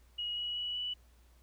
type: tone with pitch steps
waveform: sine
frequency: 2898 / 2918 / 2938 / 2959 Hz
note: F#7 / F#7 / F#7 / F#7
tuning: -37 / -25 / -13 / -1 cents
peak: -34 dBFS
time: 0.18-0.94 s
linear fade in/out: 10 ms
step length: 190 ms
effects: added 60 Hz sine -60 dBFS peak until 1.42 s + pink hiss -69 dBFS RMS until 1.42 s